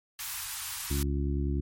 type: band-stop noise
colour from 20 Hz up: white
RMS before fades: -36 dBFS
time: 0.19-1.03 s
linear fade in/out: 2 ms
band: 120 to 840 Hz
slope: 48 dB/octave
type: harmonic tone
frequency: 70.2 Hz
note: C#2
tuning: 22 cents sharp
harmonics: 1 / 2 / 3 / 4 / 5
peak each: -28 / -34 / -39 / -36 / -38 dBFS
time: 0.9-1.61 s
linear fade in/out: 10 ms
effects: MP3 64 kbps